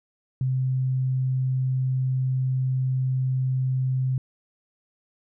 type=tone; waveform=sine; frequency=130 Hz; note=C3; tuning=11 cents flat; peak=-21 dBFS; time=0.41-4.18 s; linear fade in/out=2 ms; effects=none